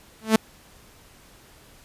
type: tone with exponential growth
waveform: sawtooth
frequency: 220 Hz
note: A3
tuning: in tune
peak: -7 dBFS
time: 0.21-0.36 s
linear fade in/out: 5 ms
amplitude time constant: 31 ms
effects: pink hiss -52 dBFS RMS until 1.84 s + resampled to 32000 Hz